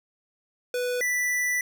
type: tone pair in turn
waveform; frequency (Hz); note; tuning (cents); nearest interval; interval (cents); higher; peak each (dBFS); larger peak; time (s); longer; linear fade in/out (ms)
square; 493.9 / 1975.6; B4 / B6; 0 / 0; 2 octaves; 2400; second; -26 / -24; second; 0.74-1.01 / 1.01-1.61; second; 2
effects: none